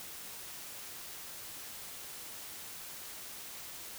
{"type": "silence", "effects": ["white hiss -46 dBFS RMS until 3.98 s"]}